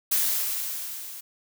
blue noise with level ramp, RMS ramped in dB -22 to -40 dBFS, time 0.11-1.21 s, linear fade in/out 10 ms, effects none

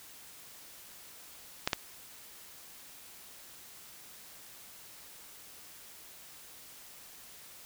clicks, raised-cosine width 0.2 ms, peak -10 dBFS, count 2, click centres 1.675 / 1.732 s, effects white hiss -52 dBFS RMS until 7.65 s

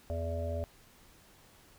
harmonic tone, 83.3 Hz, E2, 19 cents sharp, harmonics 1 / 3 / 5 / 7 / 8, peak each -34 / -45 / -45 / -38 / -43 dBFS, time 0.1-0.64 s, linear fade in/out 0 ms, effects pink hiss -60 dBFS RMS until 1.78 s

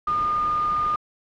sine tone in noise, 1217 Hz, D#6, 39 cents flat, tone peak -20 dBFS, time 0.07-0.96 s, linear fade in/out 5 ms, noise pink, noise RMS -37 dBFS, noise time 0.07-0.96 s, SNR +14 dB, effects low-pass 3000 Hz 12 dB/octave

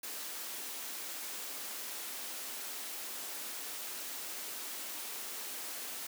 white high-pass noise, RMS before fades -42 dBFS, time 0.03-6.07 s, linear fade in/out 5 ms, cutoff 230 Hz, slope 24 dB/octave, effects none

